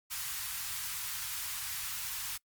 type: band-stop noise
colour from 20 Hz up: white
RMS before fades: -38 dBFS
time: 0.1-2.38 s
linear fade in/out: 20 ms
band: 130 to 970 Hz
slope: 24 dB/octave
effects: noise-tail reverb RT60 0.1 s tail -24 dB re dry + Opus 48 kbps